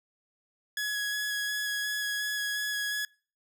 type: tone with vibrato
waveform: sawtooth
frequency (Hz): 1678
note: G#6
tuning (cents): +17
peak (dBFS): -26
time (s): 0.77-3.05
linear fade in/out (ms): 2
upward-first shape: square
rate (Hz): 2.8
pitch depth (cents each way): 9
effects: noise-tail reverb RT60 0.4 s tail -25 dB re dry